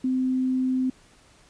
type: tone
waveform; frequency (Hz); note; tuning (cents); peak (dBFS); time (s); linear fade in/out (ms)
sine; 258; C4; -24; -21; 0.04-0.9; 5
effects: pink hiss -56 dBFS RMS until 1.49 s + resampled to 22050 Hz